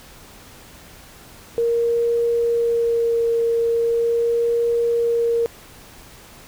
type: tone with vibrato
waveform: sine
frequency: 466.2 Hz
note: A#4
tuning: in tune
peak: -16 dBFS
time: 1.58-5.46 s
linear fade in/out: 0 ms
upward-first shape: sine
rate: 0.4 Hz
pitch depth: 11 cents each way
effects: pink hiss -44 dBFS RMS until 6.47 s